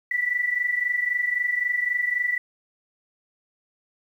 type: tone pair together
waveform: sine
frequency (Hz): 1946.2 / 1970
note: B6 / B6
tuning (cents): -26 / -5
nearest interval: unison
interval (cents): 21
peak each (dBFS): -27 / -23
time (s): 0.11-2.38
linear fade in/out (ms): 5
effects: 9-bit